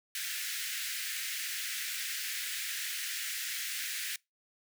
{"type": "high-pass noise", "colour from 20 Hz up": "pink", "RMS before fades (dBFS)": -37, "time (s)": [0.15, 4.16], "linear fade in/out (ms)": 2, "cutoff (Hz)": 1600, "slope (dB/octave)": 48, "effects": ["noise-tail reverb RT60 0.2 s tail -24 dB re dry"]}